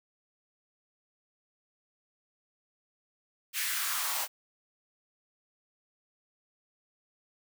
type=noise with high-pass filter sweep; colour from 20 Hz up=white; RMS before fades=-32 dBFS; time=3.53-4.28 s; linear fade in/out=50 ms; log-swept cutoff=2100 to 740 Hz; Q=2.2; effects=none